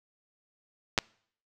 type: clicks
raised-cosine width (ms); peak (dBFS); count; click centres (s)
0.2; -7; 2; 0.978 / 0.987
effects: noise-tail reverb RT60 0.6 s tail -26 dB re dry